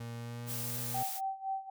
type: tone with pitch glide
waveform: 35% pulse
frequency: 117.3 to 119.76 Hz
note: A#2 to A#2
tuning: +11 to +47 cents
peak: -38 dBFS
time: 0-1.03 s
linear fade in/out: 5 ms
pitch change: +36 cents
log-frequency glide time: 0.14-0.5 s
type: noise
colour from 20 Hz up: blue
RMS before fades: -39 dBFS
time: 0.46-1.21 s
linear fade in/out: 50 ms
type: tone with tremolo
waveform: sine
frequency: 773 Hz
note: G5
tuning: 24 cents flat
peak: -31 dBFS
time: 0.94-1.7 s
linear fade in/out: 5 ms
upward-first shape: sine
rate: 3.9 Hz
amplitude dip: 85%
effects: none